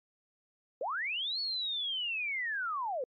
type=linear two-way sweep; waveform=sine; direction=up then down; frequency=462.7 to 4435 to 473.5 Hz; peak=-32 dBFS; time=0.81-3.04 s; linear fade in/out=2 ms; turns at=1.4 s; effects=AAC 64 kbps